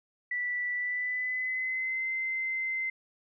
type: tone with pitch glide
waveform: sine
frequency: 1966 to 2071 Hz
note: B6 to C7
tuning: -8 to -18 cents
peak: -29 dBFS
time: 0.31-2.9 s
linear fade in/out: 5 ms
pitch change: +90 cents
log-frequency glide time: 0.74-2.09 s
effects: none